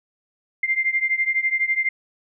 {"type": "beating tone pair", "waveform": "sine", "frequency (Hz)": [2093, 2105], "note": ["C7", "C7"], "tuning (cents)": [0, 10], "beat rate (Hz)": 12, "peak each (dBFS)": [-21, -23], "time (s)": [0.63, 1.89], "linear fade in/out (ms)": 5, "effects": []}